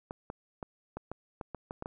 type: clicks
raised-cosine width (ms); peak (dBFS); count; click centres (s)
1; -24; 10; 0.109 / 0.301 / 0.628 / 0.97 / 1.116 / 1.412 / 1.547 / 1.709 / 1.824 / 1.859
effects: none